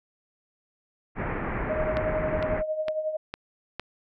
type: low-pass noise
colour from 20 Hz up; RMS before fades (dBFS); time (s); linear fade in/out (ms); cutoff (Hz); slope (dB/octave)
pink; -30; 1.15-2.63; 50; 2200; 48
type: tone with tremolo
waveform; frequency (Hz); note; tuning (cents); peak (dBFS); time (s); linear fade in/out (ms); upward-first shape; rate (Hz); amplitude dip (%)
sine; 622.3; D#5; 0; -23; 1.69-3.17; 10; triangle; 11; 70
type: click train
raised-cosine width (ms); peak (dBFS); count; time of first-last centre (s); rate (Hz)
0.3; -16; 5; 1.97-3.796; 2.19
effects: none